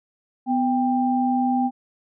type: tone pair together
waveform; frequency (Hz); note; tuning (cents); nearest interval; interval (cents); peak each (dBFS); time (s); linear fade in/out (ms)
sine; 250 / 791; B3 / G5; +21 / +15; octave + minor sixth; 1994; -20 / -22; 0.46-1.71; 50
effects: none